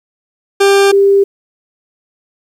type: tone pair in turn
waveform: 40% pulse / sine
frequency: 396.5 / 396.5 Hz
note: G4 / G4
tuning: +20 / +20 cents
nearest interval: unison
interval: 0 cents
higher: neither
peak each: -5 dBFS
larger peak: neither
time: 0.6-0.92 / 0.92-1.24 s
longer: neither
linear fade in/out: 10 ms
effects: low-pass 10000 Hz 12 dB/octave + 7-bit